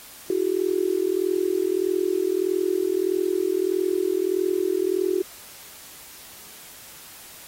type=tone with amplitude modulation; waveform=sine; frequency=371.4 Hz; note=F#4; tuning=7 cents sharp; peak=-16 dBFS; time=0.3-5.22 s; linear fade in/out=2 ms; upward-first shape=sine; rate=41.6 Hz; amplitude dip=95%; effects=white hiss -44 dBFS RMS until 7.47 s + AAC 48 kbps